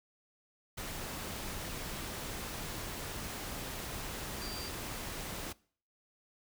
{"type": "tone in noise", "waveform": "sine", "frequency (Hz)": 4711, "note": "D8", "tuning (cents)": 5, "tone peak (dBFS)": -44, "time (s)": [4.41, 4.69], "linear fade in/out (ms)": 10, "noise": "pink", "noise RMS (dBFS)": -41, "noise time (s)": [0.77, 5.53], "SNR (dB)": -6, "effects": ["noise-tail reverb RT60 0.5 s tail -23 dB re dry"]}